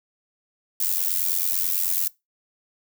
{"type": "noise with amplitude modulation", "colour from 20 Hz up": "violet", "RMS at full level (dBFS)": -20, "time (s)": [0.8, 2.08], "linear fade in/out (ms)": 5, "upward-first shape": "sine", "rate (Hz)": 89.1, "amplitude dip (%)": 85, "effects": ["noise-tail reverb RT60 0.2 s tail -21 dB re dry"]}